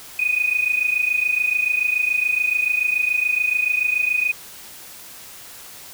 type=tone pair together; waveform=sine; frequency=2479 / 2506 Hz; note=D#7 / D#7; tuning=-7 / +12 cents; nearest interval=unison; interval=19 cents; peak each=-19 / -22 dBFS; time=0.19-4.32 s; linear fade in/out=5 ms; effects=white hiss -40 dBFS RMS until 5.93 s

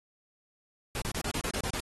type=noise bursts; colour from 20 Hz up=pink; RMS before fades=-34 dBFS; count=9; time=0.95-1.802 s; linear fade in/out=0 ms; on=68 ms; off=30 ms; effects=AAC 32 kbps

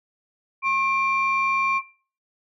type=tone pair together; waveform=sine; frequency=1078 / 2363 Hz; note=C#6 / D7; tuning=-49 / +10 cents; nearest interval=octave + major second; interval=1359 cents; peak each=-21 dBFS; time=0.62-1.82 s; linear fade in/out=50 ms; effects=noise-tail reverb RT60 0.4 s tail -17 dB re dry + tanh soft clip ceiling -13 dBFS

